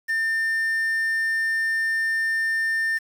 triangle tone with quantisation, 1800 Hz, A6, 39 cents sharp, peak -19 dBFS, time 0.08-2.99 s, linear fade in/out 20 ms, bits 7, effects none

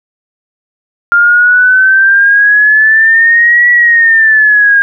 sine exponential two-way sweep, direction up then down, 1396.9 to 1942 to 1617 Hz, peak -3 dBFS, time 1.12-4.82 s, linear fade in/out 0 ms, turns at 3.7 s, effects none

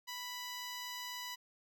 10% pulse tone, 987.8 Hz, B5, in tune, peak -33 dBFS, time 0.07-1.36 s, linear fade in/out 20 ms, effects none

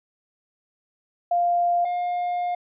sine / triangle tone pair in turn, 698.5 / 709.9 Hz, F5 / F5, 0 / +28 cents, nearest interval unison, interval 28 cents, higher second, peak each -18 / -21 dBFS, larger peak first, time 1.31-1.85 / 1.85-2.55 s, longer second, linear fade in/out 5 ms, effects resampled to 8000 Hz

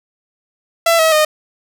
sawtooth tone with pitch steps, 669 / 641.4 / 614.9 Hz, E5 / E5 / D#5, +25 / -48 / -21 cents, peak -6 dBFS, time 0.86-1.25 s, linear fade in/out 5 ms, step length 130 ms, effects none

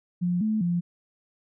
sine tone with pitch steps, 176.8 / 216.6 / 173.8 Hz, F3 / A3 / F3, +22 / -27 / -8 cents, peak -22 dBFS, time 0.21-0.81 s, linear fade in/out 20 ms, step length 200 ms, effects none

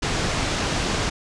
pink low-pass noise, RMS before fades -24 dBFS, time 0.02-1.1 s, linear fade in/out 10 ms, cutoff 7200 Hz, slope 24 dB/octave, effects resampled to 24000 Hz

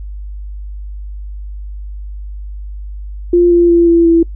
sine tone with pitch steps, 349.2 / 345.2 / 341.2 / 337.3 / 333.4 Hz, F4 / F4 / F4 / E4 / E4, 0 / -20 / -40 / +40 / +20 cents, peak -5 dBFS, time 3.33-4.23 s, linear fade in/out 5 ms, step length 180 ms, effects noise-tail reverb RT60 0.1 s tail -24 dB re dry + added 50 Hz sine -23 dBFS peak until 4.35 s

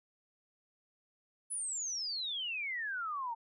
sine exponential sweep, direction down, 10350 to 893 Hz, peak -35 dBFS, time 1.5-3.35 s, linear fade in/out 20 ms, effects none

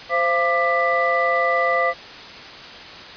sine tone cluster, 521 / 684 / 1188 / 1983 Hz, C5 / F5 / D6 / B6, -7 / -36 / +20 / +7 cents, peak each -22 dBFS, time 0.09-1.94 s, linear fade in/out 50 ms, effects white hiss -37 dBFS RMS until 3.16 s + resampled to 11025 Hz

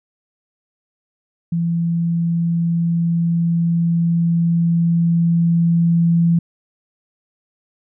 sine tone with level ramp, 168.6 Hz, E3, 39 cents sharp, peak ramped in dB -16 to -11 dBFS, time 1.52-6.39 s, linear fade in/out 5 ms, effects none

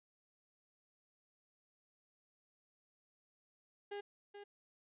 35% pulse tone with echo, 406.9 Hz, G#4, 35 cents flat, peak -40 dBFS, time 3.91-4.01 s, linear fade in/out 10 ms, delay 430 ms, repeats 1, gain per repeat -8 dB, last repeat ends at 4.44 s, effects resampled to 8000 Hz

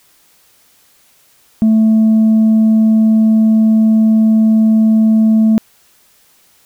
sine tone with tanh clipping, 220 Hz, A3, in tune, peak -7 dBFS, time 1.62-5.58 s, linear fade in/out 0 ms, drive 1 dB, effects white hiss -51 dBFS RMS until 6.65 s

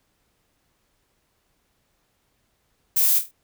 violet noise with echo, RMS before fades -19 dBFS, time 2.96-3.19 s, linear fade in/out 10 ms, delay 25 ms, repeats 5, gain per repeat -7 dB, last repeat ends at 3.315 s, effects pink hiss -69 dBFS RMS until 3.43 s

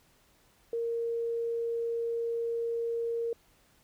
sine tone, 464.4 Hz, A#4, 7 cents flat, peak -29 dBFS, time 0.73-3.33 s, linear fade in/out 2 ms, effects pink hiss -65 dBFS RMS until 3.83 s

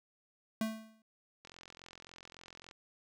square tone with exponential decay, 220.5 Hz, A3, 4 cents sharp, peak -30 dBFS, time 0.61-1.02 s, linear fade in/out 2 ms, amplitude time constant 87 ms
click train, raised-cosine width 0.2 ms, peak -34 dBFS, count 56, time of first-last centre 1.45-2.711 s, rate 43.6 Hz
effects none

